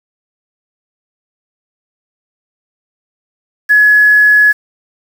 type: tone with quantisation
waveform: sine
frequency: 1693 Hz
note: G#6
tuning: 33 cents sharp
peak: -4 dBFS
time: 3.69-4.53 s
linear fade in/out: 20 ms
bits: 5
effects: none